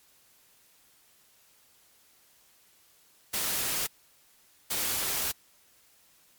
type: noise bursts at uneven times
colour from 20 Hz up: white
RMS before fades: -30 dBFS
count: 2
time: 3.33-3.87 / 4.7-5.32 s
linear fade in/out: 10 ms
effects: white hiss -62 dBFS RMS until 6.38 s + MP3 96 kbps